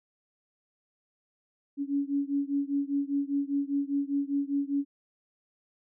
sine beating tone pair, 279.4 / 284.4 Hz, C#4 / C#4, +14 / +45 cents, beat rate 5 Hz, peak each -29 / -30 dBFS, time 1.77-4.85 s, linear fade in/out 50 ms, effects none

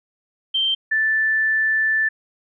sine tone pair in turn, 3136 / 1760 Hz, G7 / A6, 0 / 0 cents, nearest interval minor seventh, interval 1000 cents, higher first, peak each -17 / -16 dBFS, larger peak second, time 0.54-0.75 / 0.91-2.09 s, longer second, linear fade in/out 10 ms, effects none

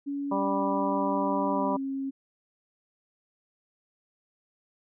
sine tone with pitch glide, 282.1 to 270.9 Hz, C#4 to C#4, +30 to -40 cents, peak -29 dBFS, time 0.06-2.11 s, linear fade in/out 20 ms, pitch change -70 cents, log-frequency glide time 1.52-1.64 s
harmonic tone, 196.2 Hz, G3, 2 cents sharp, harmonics 1 / 2 / 3 / 4 / 5 / 6, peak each -33 / -36 / -31 / -37 / -29 / -39 dBFS, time 0.31-1.77 s, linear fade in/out 10 ms
effects none

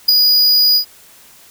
square tone with ADSR envelope, 4915 Hz, D#8, 22 cents flat, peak -4 dBFS, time 0.08-0.85 s, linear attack 10 ms, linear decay 5 ms, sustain -5 dB, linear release 91 ms, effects white hiss -44 dBFS RMS until 1.5 s

